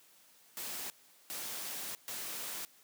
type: noise bursts at uneven times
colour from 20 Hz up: white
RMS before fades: -41 dBFS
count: 3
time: 0.57-0.9 / 1.3-1.95 / 2.08-2.65 s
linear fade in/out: 0 ms
effects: white hiss -63 dBFS RMS until 2.83 s + high-pass 150 Hz 12 dB/octave